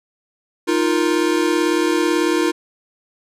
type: chord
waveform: square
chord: Eb suspended second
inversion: none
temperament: equal with one note detuned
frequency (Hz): 311.1 / 349.2 / 469.1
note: Eb4 / F4 / Bb4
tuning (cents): 0 / 0 / +11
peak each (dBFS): -20 / -19 / -24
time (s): 0.67-2.52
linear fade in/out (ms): 20
effects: low-pass 10000 Hz 12 dB/octave